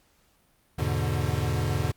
square chord, E dominant seventh, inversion none, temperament equal, 82.41 / 103.83 / 123.47 / 146.83 Hz, E2 / G#2 / B2 / D3, 0 / 0 / 0 / 0 cents, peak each -31 dBFS, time 0.78-1.92 s, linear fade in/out 10 ms, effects pink hiss -65 dBFS RMS until 1.96 s + Opus 48 kbps

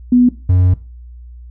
sine / triangle tone pair in turn, 246.5 / 91.17 Hz, B3 / F#2, -3 / -25 cents, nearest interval octave + perfect fourth, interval 1722 cents, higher first, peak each -6 dBFS, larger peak neither, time 0.12-0.29 / 0.49-0.74 s, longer second, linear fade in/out 5 ms, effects noise-tail reverb RT60 0.3 s tail -17 dB re dry + added 60 Hz sine -32 dBFS peak until 1.5 s

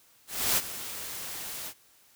white noise with ADSR envelope, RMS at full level -24 dBFS, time 0.27-1.74 s, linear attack 300 ms, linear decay 36 ms, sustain -14 dB, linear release 62 ms, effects white hiss -61 dBFS RMS until 2.15 s

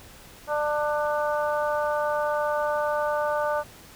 harmonic tone, 297.7 Hz, D4, 24 cents sharp, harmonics 2 / 3 / 4 / 5, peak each -25 / -29 / -31 / -33 dBFS, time 0.47-3.64 s, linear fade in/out 50 ms, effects pink hiss -48 dBFS RMS until 3.95 s

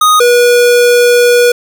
square tone pair in turn, 1244.5 / 484.3 Hz, D#6 / B4, 0 / -34 cents, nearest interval octave + major third, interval 1634 cents, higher first, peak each -5 dBFS, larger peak neither, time 0.01-0.2 / 0.2-1.52 s, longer second, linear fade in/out 5 ms, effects 7-bit

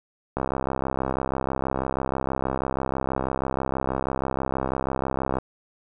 click train, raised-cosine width 1 ms, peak -11 dBFS, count 333, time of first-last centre 0.37-5.385 s, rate 66.2 Hz, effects none

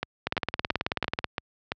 two click trains, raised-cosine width 0.3 ms, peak -9 / -11 dBFS, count 19 / 6, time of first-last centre 0.27-1.243 / 0.03-1.719 s, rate 18.5 / 2.96 Hz, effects high-pass 60 Hz 12 dB/octave + low-pass 5000 Hz 12 dB/octave

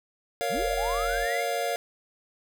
square chord, Bb minor, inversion none, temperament just, 466.2 / 559.4 / 699.2 Hz, Bb4 / Db5 / F5, 0 / +16 / +2 cents, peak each -33 / -32 / -30 dBFS, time 0.41-1.76 s, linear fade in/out 0 ms
sine linear sweep, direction up, 111.9 to 2217 Hz, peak -31 dBFS, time 0.49-1.45 s, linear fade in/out 50 ms
sine tone, 43.65 Hz, F1, in tune, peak -34 dBFS, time 0.54-1.27 s, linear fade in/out 50 ms
effects none

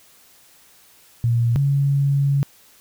sine tone pair in turn, 117.7 / 139.97 Hz, A#2 / C#3, +17 / +17 cents, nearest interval minor third, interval 300 cents, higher second, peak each -15 dBFS, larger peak neither, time 1.24-1.56 / 1.56-2.43 s, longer second, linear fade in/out 0 ms, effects white hiss -52 dBFS RMS until 2.8 s

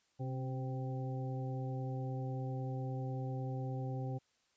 harmonic tone with a mistuned harmonic, 130 Hz, C3, 11 cents flat, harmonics 1 / 2 / 3 / 4 / 6, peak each -37 / -46 / -49 / -48 / -49 dBFS, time 0.19-4.19 s, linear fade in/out 20 ms, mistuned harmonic 2, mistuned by +41 cents, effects white hiss -75 dBFS RMS until 4.56 s + resampled to 16000 Hz

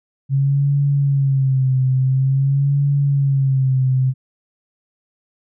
sine tone with vibrato, 135.8 Hz, C#3, 35 cents flat, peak -13 dBFS, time 0.29-4.14 s, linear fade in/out 50 ms, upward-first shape sine, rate 0.48 Hz, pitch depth 74 cents each way, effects none

